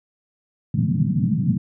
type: band-pass noise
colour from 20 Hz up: white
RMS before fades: -20 dBFS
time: 0.74-1.58 s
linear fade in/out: 5 ms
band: 110 to 220 Hz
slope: 48 dB/octave
effects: none